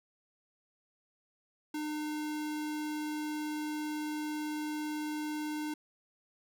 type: tone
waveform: square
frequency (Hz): 303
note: D#4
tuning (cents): -46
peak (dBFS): -35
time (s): 1.74-5.74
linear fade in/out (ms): 5
effects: none